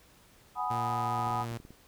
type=chord; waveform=sine; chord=G# minor seventh; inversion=third; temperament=equal; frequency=740 / 830.6 / 987.8 / 1244.5 Hz; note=F#5 / G#5 / B5 / D#6; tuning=0 / 0 / 0 / 0 cents; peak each=-35 dBFS; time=0.55-1.46 s; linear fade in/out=50 ms
type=tone; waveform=sawtooth; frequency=116.54 Hz; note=A#2; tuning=in tune; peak=-31 dBFS; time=0.7-1.58 s; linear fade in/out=10 ms
type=clicks; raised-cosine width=3 ms; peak=-36 dBFS; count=9; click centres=1.193 / 1.27 / 1.307 / 1.352 / 1.409 / 1.516 / 1.601 / 1.651 / 1.706 s
effects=pink hiss -60 dBFS RMS until 1.87 s

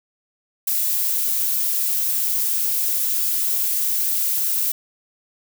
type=noise; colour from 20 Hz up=violet; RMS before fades=-21 dBFS; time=0.67-4.72 s; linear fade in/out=5 ms; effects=none

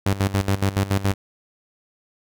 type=tone with tremolo; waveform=sawtooth; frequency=98 Hz; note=G2; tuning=in tune; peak=-13 dBFS; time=0.06-1.14 s; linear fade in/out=5 ms; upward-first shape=square; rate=7.1 Hz; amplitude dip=80%; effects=none

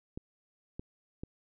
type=clicks; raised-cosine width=3 ms; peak=-26 dBFS; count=3; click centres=0.175 / 0.795 / 1.235 s; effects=none

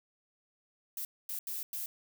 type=noise bursts at uneven times; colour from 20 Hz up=violet; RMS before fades=-38 dBFS; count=4; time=0.97-1.05 / 1.29-1.39 / 1.47-1.63 / 1.73-1.86 s; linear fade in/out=2 ms; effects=none

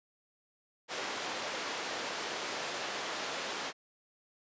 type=band-pass noise; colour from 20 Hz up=pink; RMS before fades=-38 dBFS; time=0.88-3.73 s; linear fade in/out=50 ms; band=440 to 6100 Hz; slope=12 dB/octave; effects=resampled to 16000 Hz

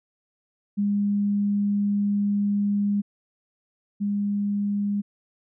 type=tone pair in turn; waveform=sine; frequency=203.4 / 203.4 Hz; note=G#3 / G#3; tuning=-36 / -36 cents; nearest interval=unison; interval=0 cents; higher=neither; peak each=-20 / -22 dBFS; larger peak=first; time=0.77-3.02 / 4-5.02 s; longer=first; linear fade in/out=20 ms; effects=none

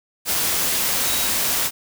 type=tone in noise; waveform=sine; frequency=3829 Hz; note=A#7; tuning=46 cents sharp; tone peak=-30 dBFS; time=1.03-1.3 s; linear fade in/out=50 ms; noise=white; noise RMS=-21 dBFS; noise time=0.25-1.71 s; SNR=-12 dB; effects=none

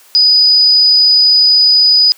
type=tone; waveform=sine; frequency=4966 Hz; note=D#8; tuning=4 cents flat; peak=-5 dBFS; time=0.15-2.12 s; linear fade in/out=0 ms; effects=white hiss -44 dBFS RMS until 2.17 s + high-pass 400 Hz 12 dB/octave

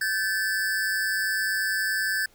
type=tone pair together; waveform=square; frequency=1549.3 / 1739 Hz; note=G6 / A6; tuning=-21 / -21 cents; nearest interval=major second; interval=200 cents; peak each=-28 / -27 dBFS; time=0.01-2.26 s; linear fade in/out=5 ms; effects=pink hiss -59 dBFS RMS until 2.34 s

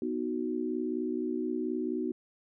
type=chord; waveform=sine; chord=B major; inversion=none; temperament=equal; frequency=246.9 / 311.1 / 370 Hz; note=B3 / D#4 / F#4; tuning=0 / 0 / 0 cents; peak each=-34 dBFS; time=0.02-2.12 s; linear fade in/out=2 ms; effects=none

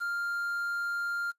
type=tone with quantisation; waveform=triangle; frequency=1398 Hz; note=F6; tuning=1 cent sharp; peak=-28 dBFS; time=0-1.32 s; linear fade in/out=20 ms; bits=9; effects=noise-tail reverb RT60 0.1 s tail -20 dB re dry + resampled to 32000 Hz

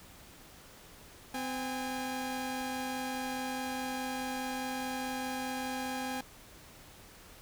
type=tone pair together; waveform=sawtooth; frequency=256.4 / 814 Hz; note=C4 / G#5; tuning=-35 / -35 cents; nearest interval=octave + minor sixth; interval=2000 cents; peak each=-33 / -34 dBFS; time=1.34-6.21 s; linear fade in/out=5 ms; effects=pink hiss -54 dBFS RMS until 7.41 s

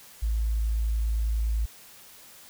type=tone; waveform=sine; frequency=55 Hz; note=A1; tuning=in tune; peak=-23 dBFS; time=0.22-1.66 s; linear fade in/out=10 ms; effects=white hiss -50 dBFS RMS until 2.49 s

